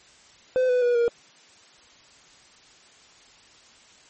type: tone with pitch steps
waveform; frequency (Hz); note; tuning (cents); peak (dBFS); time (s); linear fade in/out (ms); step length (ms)
triangle; 511 / 497.6 / 484.6 / 471.8; C5 / B4 / B4 / A#4; -41 / +13 / -33 / +21; -16; 0.56-1.08; 0; 130
effects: white hiss -53 dBFS RMS until 4.09 s + MP3 32 kbps